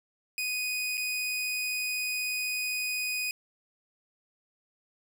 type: tone with dropouts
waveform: sawtooth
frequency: 2489 Hz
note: D#7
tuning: in tune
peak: -26 dBFS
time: 0.38-3.31 s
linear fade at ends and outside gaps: 1 ms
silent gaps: 0.972-0.977 s
effects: none